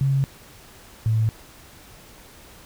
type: tone pair in turn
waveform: sine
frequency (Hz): 136.5 / 110.61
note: C#3 / A2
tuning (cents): -26 / +10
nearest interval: major third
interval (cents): 364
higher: first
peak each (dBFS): -17 / -17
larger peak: neither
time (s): 0.01-0.24 / 1.06-1.29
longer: neither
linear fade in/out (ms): 0
effects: pink hiss -47 dBFS RMS until 2.65 s